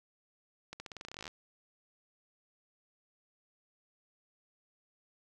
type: accelerating click train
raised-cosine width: 0.2 ms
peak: -26 dBFS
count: 18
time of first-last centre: 0.73-1.279 s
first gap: 70 ms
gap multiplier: 0.89
effects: none

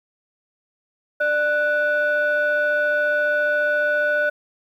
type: tone pair together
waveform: sine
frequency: 594.5 / 1480 Hz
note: D5 / F#6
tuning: +21 / 0 cents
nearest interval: octave + major third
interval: 1579 cents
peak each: -19 / -18 dBFS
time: 1.2-4.3 s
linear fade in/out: 10 ms
effects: tanh soft clip ceiling -13 dBFS + 9-bit

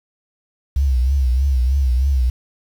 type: tone with vibrato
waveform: sine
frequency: 65.41 Hz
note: C2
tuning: in tune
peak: -13 dBFS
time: 0.76-2.3 s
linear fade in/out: 5 ms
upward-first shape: triangle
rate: 3.2 Hz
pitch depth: 140 cents each way
effects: 7-bit

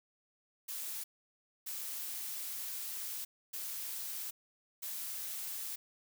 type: noise bursts at uneven times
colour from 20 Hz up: blue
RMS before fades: -41 dBFS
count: 4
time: 0.68-1.04 / 1.66-3.25 / 3.53-4.31 / 4.82-5.76 s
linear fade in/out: 10 ms
effects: none

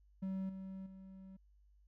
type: tone with level steps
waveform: triangle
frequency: 190.7 Hz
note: G3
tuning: 47 cents flat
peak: -35 / -42 / -49 dBFS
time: 0.22-1.37 s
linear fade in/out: 10 ms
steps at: 0.49 / 0.86 s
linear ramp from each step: 5 ms
effects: added 50 Hz sine -64 dBFS peak until 1.87 s

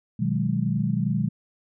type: chord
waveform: sine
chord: G# minor seventh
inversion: first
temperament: equal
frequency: 123.47 / 155.56 / 185 / 207.7 Hz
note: B2 / D#3 / F#3 / G#3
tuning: 0 / 0 / 0 / 0 cents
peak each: -27 dBFS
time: 0.19-1.29 s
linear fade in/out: 10 ms
effects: none

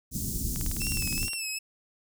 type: band-stop noise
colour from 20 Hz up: pink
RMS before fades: -31 dBFS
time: 0.11-1.3 s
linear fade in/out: 50 ms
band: 270 to 6100 Hz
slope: 24 dB/octave
type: click train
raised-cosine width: 0.2 ms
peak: -23 dBFS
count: 16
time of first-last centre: 0.56-1.333 s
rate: 19.4 Hz
type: tone with vibrato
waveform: 15% pulse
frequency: 2649 Hz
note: E7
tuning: 8 cents sharp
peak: -24 dBFS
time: 0.8-1.59 s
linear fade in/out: 10 ms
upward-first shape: sine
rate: 2.5 Hz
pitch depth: 65 cents each way
effects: none

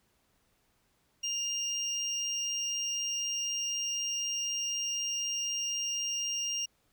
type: tone pair together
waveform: triangle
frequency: 2812 / 5624 Hz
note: F7 / F8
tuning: +11 / +11 cents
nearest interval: octave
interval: 1200 cents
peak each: -33 / -32 dBFS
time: 1.23-6.66 s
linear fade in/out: 10 ms
effects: pink hiss -72 dBFS RMS until 6.92 s

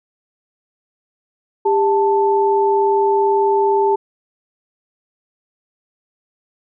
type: tone pair together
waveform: sine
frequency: 398.9 / 881.1 Hz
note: G4 / A5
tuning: +30 / +2 cents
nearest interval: octave + major second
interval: 1372 cents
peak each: -14 / -16 dBFS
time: 1.65-3.96 s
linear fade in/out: 10 ms
effects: none

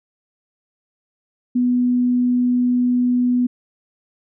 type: tone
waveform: sine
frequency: 246.9 Hz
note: B3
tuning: in tune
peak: -14 dBFS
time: 1.55-3.47 s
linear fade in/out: 10 ms
effects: none

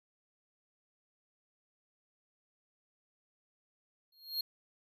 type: tone with exponential growth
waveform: square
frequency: 4252 Hz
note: C8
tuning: 27 cents sharp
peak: -30 dBFS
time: 4.12-4.41 s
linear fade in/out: 5 ms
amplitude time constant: 62 ms
effects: none

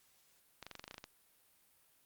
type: clicks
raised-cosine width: 0.2 ms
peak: -29 dBFS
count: 11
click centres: 0.627 / 0.666 / 0.713 / 0.753 / 0.795 / 0.841 / 0.879 / 0.911 / 0.943 / 0.981 / 1.041 s
effects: white hiss -70 dBFS RMS until 2.05 s + Opus 48 kbps

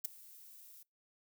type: noise with ADSR envelope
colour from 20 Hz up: violet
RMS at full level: -34 dBFS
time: 0.04-0.83 s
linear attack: 12 ms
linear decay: 8 ms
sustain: -22 dB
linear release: 6 ms
effects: noise-tail reverb RT60 0.2 s tail -25 dB re dry

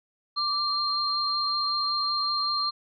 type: tone pair together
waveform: sine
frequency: 1174.7 / 4190 Hz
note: D6 / C8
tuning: 0 / +2 cents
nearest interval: octave + minor seventh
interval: 2202 cents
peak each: -28 / -26 dBFS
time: 0.36-2.71 s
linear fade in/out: 20 ms
effects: none

